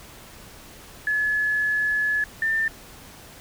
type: tone pair in turn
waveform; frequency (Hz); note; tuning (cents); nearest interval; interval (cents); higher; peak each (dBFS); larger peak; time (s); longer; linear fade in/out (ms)
sine; 1708 / 1790.9; G#6 / A6; +48 / +30; minor second; 82; second; -20; neither; 1.07-2.24 / 2.42-2.68; first; 2
effects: pink hiss -45 dBFS RMS until 3.4 s